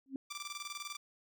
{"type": "tone with exponential growth", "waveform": "sine", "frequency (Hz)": 268.8, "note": "C4", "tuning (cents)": 47, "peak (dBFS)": -32, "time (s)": [0.06, 0.16], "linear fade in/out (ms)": 1, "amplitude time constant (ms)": 21}
{"type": "tone with tremolo", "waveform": "10% pulse", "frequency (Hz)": 1174.7, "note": "D6", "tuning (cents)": 0, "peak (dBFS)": -31, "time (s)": [0.3, 0.97], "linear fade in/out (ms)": 10, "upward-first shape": "square", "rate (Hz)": 20, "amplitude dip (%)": 65}
{"effects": []}